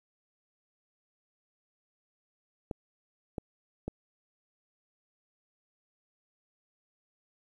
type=clicks; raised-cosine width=2 ms; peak=-21 dBFS; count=3; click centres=2.712 / 3.382 / 3.88 s; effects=10-bit